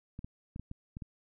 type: clicks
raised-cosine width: 5 ms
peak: -29 dBFS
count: 7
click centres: 0.191 / 0.245 / 0.561 / 0.596 / 0.714 / 0.969 / 1.022 s
effects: none